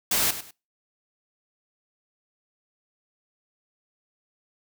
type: noise with echo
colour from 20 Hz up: white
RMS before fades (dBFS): -23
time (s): 0.11-0.31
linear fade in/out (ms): 5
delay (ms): 100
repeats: 2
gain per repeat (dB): -12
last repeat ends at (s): 0.51
effects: noise-tail reverb RT60 0.3 s tail -24 dB re dry